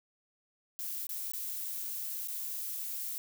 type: noise with dropouts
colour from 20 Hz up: violet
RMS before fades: -38 dBFS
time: 0.79-3.18 s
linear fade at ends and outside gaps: 0 ms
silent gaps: 1.068-1.092 / 1.32-1.335 / 2.274-2.284 s
effects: none